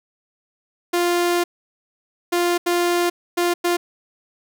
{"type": "tone bursts at uneven times", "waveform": "sawtooth", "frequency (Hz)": 349.3, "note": "F4", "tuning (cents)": 0, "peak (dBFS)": -13, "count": 5, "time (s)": [[0.93, 1.44], [2.32, 2.58], [2.66, 3.1], [3.37, 3.54], [3.64, 3.77]], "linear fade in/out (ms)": 10, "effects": []}